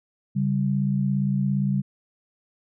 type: tone pair together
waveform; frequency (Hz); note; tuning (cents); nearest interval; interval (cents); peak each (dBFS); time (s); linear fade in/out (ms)
sine; 138.59 / 196; C#3 / G3; 0 / 0; tritone; 600; -23 / -23; 0.35-1.82; 20
effects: none